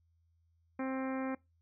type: harmonic tone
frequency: 263.7 Hz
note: C4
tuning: 14 cents sharp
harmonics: 1 / 2 / 3 / 4 / 5 / 6 / 7 / 8 / 9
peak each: -35 / -41 / -45 / -47 / -49 / -51 / -52 / -53 / -54 dBFS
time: 0.79-1.35 s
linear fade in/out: 5 ms
effects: noise-tail reverb RT60 0.2 s tail -22 dB re dry + added 83 Hz sine -69 dBFS peak until 1.61 s